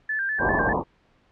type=tone with vibrato; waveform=sine; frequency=1661.2 Hz; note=G#6; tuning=in tune; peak=-23 dBFS; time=0.09-0.73 s; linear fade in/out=5 ms; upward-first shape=square; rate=5 Hz; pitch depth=79 cents each way
type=low-pass noise; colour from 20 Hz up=white; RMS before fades=-24 dBFS; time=0.38-0.84 s; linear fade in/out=50 ms; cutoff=1100 Hz; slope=96 dB/octave
effects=pink hiss -62 dBFS RMS until 1.31 s + low-pass 3000 Hz 12 dB/octave